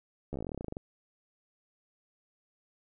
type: slowing click train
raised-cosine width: 2 ms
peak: -24 dBFS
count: 18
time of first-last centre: 0.33-0.769 s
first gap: 13 ms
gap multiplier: 1.08
effects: none